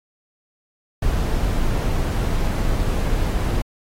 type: noise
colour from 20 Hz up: brown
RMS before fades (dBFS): -20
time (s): 1.02-3.62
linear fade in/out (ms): 5
effects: AAC 48 kbps